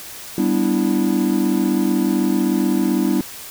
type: chord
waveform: triangle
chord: E minor seventh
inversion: first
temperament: equal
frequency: 196 / 246.9 / 293.7 / 329.6 Hz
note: G3 / B3 / D4 / E4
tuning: 0 / 0 / 0 / 0 cents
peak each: -19 dBFS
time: 0.38-3.21 s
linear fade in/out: 2 ms
effects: white hiss -35 dBFS RMS until 3.5 s